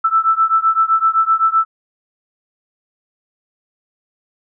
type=beating tone pair; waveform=sine; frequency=1318.5 / 1326.3 Hz; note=E6 / E6; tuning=0 / +10 cents; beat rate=7.8 Hz; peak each=-14 / -15 dBFS; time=0.04-1.65 s; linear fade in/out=10 ms; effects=none